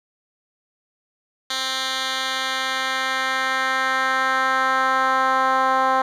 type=tone with band-pass filter sweep; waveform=10% pulse; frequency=262.7 Hz; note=C4; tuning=7 cents sharp; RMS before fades=-21 dBFS; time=1.5-6.02 s; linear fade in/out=5 ms; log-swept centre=3800 to 950 Hz; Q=1.5; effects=none